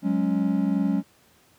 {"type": "chord", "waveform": "triangle", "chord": "F# suspended second", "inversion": "none", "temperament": "equal", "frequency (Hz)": [185, 207.7, 277.2], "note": ["F#3", "G#3", "C#4"], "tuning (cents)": [0, 0, 0], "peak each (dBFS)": -23, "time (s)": [0.02, 1.03], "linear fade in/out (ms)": 50, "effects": ["pink hiss -59 dBFS RMS until 1.58 s", "high-pass 80 Hz 12 dB/octave"]}